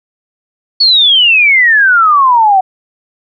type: exponential sweep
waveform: sine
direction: down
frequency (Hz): 4483 to 740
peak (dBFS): -4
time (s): 0.8-2.61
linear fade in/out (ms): 10
effects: none